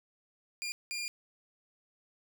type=tone bursts at uneven times; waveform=20% pulse; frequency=2404 Hz; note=D7; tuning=40 cents sharp; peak=-30 dBFS; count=2; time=0.62-0.72 / 0.91-1.08 s; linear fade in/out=0 ms; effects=none